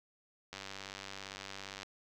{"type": "click train", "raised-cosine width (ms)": 0.2, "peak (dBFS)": -26, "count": 128, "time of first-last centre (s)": [0.53, 1.831], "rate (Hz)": 97.6, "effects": []}